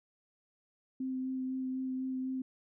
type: tone with vibrato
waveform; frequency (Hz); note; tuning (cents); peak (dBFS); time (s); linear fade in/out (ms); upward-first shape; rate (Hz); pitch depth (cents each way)
sine; 260; C4; -11; -33; 1-2.42; 5; sine; 4; 11
effects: none